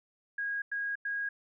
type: tone bursts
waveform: sine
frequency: 1640 Hz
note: G#6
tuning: 22 cents flat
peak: -31 dBFS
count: 3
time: 0.38-1.29 s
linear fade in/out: 5 ms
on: 240 ms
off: 95 ms
effects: none